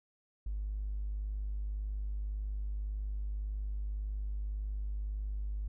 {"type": "tone with tanh clipping", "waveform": "triangle", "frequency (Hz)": 50.9, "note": "G#1", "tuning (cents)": -34, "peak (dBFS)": -33, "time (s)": [0.46, 5.68], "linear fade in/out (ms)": 5, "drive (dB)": 1, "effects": []}